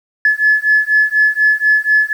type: beating tone pair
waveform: sine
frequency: 1715 / 1719.1 Hz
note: A6 / A6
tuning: -45 / -41 cents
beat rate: 4.1 Hz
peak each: -12 dBFS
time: 0.25-2.13 s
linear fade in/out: 2 ms
effects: tanh soft clip ceiling -2 dBFS + 7-bit